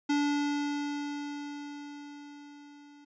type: tone with level ramp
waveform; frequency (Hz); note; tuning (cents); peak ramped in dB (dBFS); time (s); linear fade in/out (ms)
square; 289.5; D4; -25; -25 to -53; 0.09-3.05; 10
effects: resampled to 16000 Hz